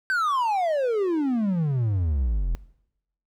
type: exponential sweep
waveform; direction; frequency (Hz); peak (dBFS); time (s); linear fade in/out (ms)
triangle; down; 1571 to 39.65; -19; 0.1-2.55; 0
effects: noise-tail reverb RT60 0.8 s tail -20 dB re dry